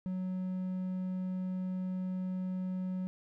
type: tone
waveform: triangle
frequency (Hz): 185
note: F#3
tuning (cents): 0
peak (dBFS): -31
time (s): 0.06-3.07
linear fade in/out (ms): 0
effects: none